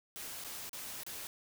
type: noise with dropouts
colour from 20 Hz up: white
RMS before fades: -44 dBFS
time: 0.16-1.27 s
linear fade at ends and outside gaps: 0 ms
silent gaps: 0.439-0.446 / 0.694-0.731 / 1.034-1.065 s
effects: none